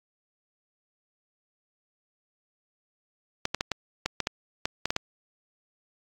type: clicks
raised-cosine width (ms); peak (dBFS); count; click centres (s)
0.2; -9; 11; 3.454 / 3.546 / 3.609 / 3.717 / 4.06 / 4.203 / 4.271 / 4.655 / 4.856 / 4.905 / 4.964
effects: AAC 64 kbps